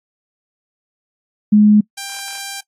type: tone pair in turn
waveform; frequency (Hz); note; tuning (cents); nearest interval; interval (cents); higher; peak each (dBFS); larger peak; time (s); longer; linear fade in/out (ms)
sine / 5% pulse; 210 / 791.4; G#3 / G5; +19 / +16; octave + major seventh; 2297; second; -6 / -14; first; 1.52-1.81 / 1.97-2.61; second; 10
effects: noise-tail reverb RT60 0.1 s tail -23 dB re dry + AAC 64 kbps